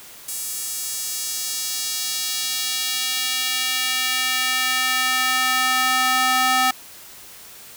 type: tone with high-pass filter sweep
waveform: square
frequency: 256.9 Hz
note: C4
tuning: 32 cents flat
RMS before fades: -22 dBFS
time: 0.28-6.71 s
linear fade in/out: 5 ms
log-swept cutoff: 8500 to 940 Hz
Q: 1.1
effects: white hiss -42 dBFS RMS until 7.76 s